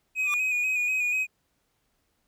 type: tone with vibrato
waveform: triangle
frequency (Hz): 2489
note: D#7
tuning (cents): 0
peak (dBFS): -22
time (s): 0.15-1.27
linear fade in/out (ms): 50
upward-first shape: square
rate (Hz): 4.1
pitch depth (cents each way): 28
type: tone with exponential growth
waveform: square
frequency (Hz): 1174.7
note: D6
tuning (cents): 0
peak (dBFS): -28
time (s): 0.21-0.34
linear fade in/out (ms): 0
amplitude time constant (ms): 28
effects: pink hiss -73 dBFS RMS until 2.27 s